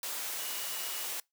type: tone in noise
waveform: sine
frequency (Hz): 2904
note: F#7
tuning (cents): -33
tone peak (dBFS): -47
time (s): 0.39-1.07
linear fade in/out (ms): 2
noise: white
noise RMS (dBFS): -37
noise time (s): 0.03-1.2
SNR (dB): -13
effects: noise-tail reverb RT60 0.2 s tail -25 dB re dry + high-pass 400 Hz 12 dB/octave